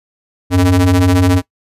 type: ring-modulated tone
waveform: square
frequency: 89 Hz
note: F2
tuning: 33 cents sharp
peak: -6 dBFS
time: 0.5-1.42 s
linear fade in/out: 50 ms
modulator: 185 Hz
effects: noise-tail reverb RT60 0.1 s tail -19 dB re dry + resampled to 32000 Hz